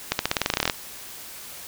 accelerating click train, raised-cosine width 0.2 ms, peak -3 dBFS, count 15, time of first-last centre 0.12-0.698 s, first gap 71 ms, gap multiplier 0.91, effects white hiss -40 dBFS RMS until 1.67 s

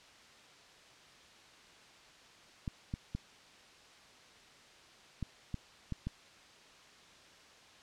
clicks, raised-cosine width 5 ms, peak -24 dBFS, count 7, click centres 2.678 / 2.939 / 3.15 / 5.227 / 5.543 / 5.923 / 6.07 s, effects white hiss -58 dBFS RMS until 7.82 s + low-pass 5000 Hz 12 dB/octave

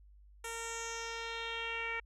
10% pulse tone with low-pass filter sweep, 459.3 Hz, A#4, 26 cents flat, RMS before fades -40 dBFS, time 0.44-2 s, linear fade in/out 5 ms, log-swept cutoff 9700 to 2200 Hz, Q 3.6, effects added 50 Hz sine -56 dBFS peak until 2.05 s

